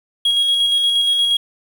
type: tone with tremolo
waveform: triangle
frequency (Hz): 3299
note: G#7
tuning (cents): -12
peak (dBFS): -11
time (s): 0.25-1.37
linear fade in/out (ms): 5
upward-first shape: square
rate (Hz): 8.5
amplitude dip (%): 25
effects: 7-bit